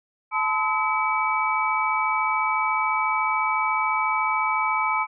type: tone cluster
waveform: sine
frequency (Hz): 871 / 1025 / 1281 / 2287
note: A5 / C6 / E6 / D7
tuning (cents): -18 / -36 / -50 / -47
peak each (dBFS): -26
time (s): 0.31-5.07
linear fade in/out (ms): 50
effects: none